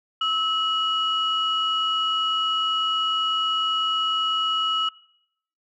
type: tone pair together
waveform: sine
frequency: 1298 / 2914 Hz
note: E6 / F#7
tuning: -27 / -27 cents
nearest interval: octave + major second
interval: 1400 cents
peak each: -23 dBFS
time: 0.21-4.89 s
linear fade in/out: 5 ms
effects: noise-tail reverb RT60 0.7 s tail -20 dB re dry + tanh soft clip ceiling -14 dBFS